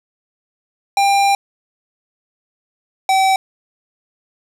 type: tone pair in turn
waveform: square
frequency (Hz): 796 / 767.7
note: G5 / G5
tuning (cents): +26 / -36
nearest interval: minor second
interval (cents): 62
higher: first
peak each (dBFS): -12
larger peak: neither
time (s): 0.97-1.35 / 3.09-3.36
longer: first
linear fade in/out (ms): 2
effects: low-pass 10000 Hz 12 dB/octave + 7-bit